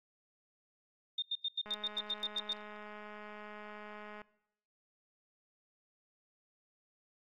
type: tone bursts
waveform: sine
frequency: 3644 Hz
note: A#7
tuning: 40 cents flat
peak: -32 dBFS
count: 11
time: 1.18-2.533 s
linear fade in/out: 5 ms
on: 43 ms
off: 88 ms
type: click train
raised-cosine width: 0.5 ms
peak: -34 dBFS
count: 538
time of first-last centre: 1.66-4.217 s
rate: 210 Hz
effects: noise-tail reverb RT60 0.8 s tail -20 dB re dry + AAC 64 kbps